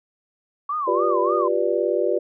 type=tone with vibrato; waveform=sine; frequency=1108.7 Hz; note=C#6; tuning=in tune; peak=-22 dBFS; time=0.69-1.48 s; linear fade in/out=5 ms; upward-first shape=sine; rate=3.4 Hz; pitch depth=190 cents each way
type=chord; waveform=sine; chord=G dominant seventh; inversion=third; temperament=just; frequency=352.8 / 392 / 490 / 588 Hz; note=F4 / G4 / B4 / D5; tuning=+18 / 0 / -14 / +2 cents; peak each=-24 dBFS; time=0.87-2.19 s; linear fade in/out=10 ms
effects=none